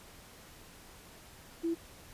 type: tone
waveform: sine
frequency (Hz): 333.3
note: E4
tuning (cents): +19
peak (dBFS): -29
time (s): 1.63-1.75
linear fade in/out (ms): 20
effects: pink hiss -54 dBFS RMS until 2.13 s + resampled to 32000 Hz